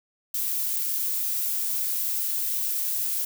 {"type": "noise", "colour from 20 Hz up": "violet", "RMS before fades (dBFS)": -27, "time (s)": [0.34, 3.25], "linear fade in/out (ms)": 5, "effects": []}